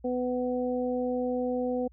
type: harmonic tone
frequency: 249.6 Hz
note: B3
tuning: 19 cents sharp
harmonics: 1 / 2 / 3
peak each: -30 / -29 / -38 dBFS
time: 0.04-1.88 s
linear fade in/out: 10 ms
effects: added 60 Hz sine -53 dBFS peak until 1.92 s